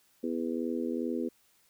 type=harmonic tone; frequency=82.41 Hz; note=E2; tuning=in tune; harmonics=3 / 4 / 5 / 6; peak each=-33 / -35 / -37 / -39 dBFS; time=0.23-1.29 s; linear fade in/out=10 ms; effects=white hiss -67 dBFS RMS until 1.69 s